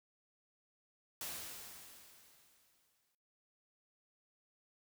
white noise with exponential decay, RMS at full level -42 dBFS, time 1.21-3.15 s, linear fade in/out 2 ms, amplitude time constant 420 ms, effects noise-tail reverb RT60 0.7 s tail -22 dB re dry

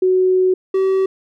sine / triangle tone pair in turn, 371.1 / 382.2 Hz, F#4 / G4, +5 / -44 cents, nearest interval minor second, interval 51 cents, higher second, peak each -11 dBFS, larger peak neither, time 0.02-0.54 / 0.74-1.06 s, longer first, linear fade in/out 5 ms, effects none

